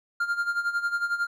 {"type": "tone with tremolo", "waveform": "triangle", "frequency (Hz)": 1400, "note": "F6", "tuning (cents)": 4, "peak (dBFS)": -20, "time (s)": [0.2, 1.27], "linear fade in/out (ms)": 5, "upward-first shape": "sine", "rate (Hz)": 11, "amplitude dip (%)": 75, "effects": []}